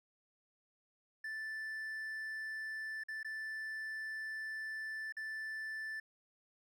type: tone with dropouts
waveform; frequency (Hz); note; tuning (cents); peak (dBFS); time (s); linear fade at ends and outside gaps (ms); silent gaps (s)
triangle; 1760; A6; 0; -38; 1.24-6; 5; 3.037-3.084 / 3.231-3.246 / 5.124-5.167
effects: none